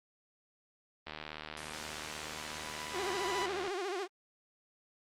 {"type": "click train", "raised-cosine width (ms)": 0.3, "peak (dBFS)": -25, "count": 201, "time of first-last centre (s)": [1.07, 3.678], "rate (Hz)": 76.7}
{"type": "tone with exponential growth", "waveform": "sawtooth", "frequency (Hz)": 990, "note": "B5", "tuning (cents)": 4, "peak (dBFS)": -30, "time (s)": [1.34, 3.46], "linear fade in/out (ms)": 2, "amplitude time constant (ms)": 460}
{"type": "noise", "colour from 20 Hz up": "white", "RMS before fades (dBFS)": -42, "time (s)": [1.57, 3.44], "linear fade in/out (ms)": 2}
{"type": "tone with vibrato", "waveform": "sawtooth", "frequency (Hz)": 378.7, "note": "F#4", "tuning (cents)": 40, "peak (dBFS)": -31, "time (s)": [2.92, 4.08], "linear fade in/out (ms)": 50, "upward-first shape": "sine", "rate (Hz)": 14, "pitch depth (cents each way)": 140}
{"effects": ["low-pass 7000 Hz 12 dB/octave", "Opus 32 kbps"]}